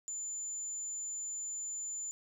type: tone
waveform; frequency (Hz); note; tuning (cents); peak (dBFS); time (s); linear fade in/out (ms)
sine; 7060; A8; +5; -37; 0.08-2.11; 0
effects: 11-bit